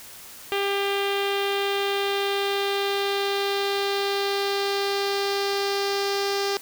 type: tone with low-pass filter sweep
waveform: sawtooth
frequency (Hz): 398.4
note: G4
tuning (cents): +28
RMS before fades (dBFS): -25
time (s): 0.52-6.57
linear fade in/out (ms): 0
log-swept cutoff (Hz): 3100 to 5100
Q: 2.9
effects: white hiss -43 dBFS RMS until 6.61 s